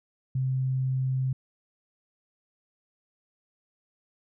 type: tone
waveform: sine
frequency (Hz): 130.81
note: C3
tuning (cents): 0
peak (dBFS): -24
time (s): 0.35-1.33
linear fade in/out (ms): 5
effects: none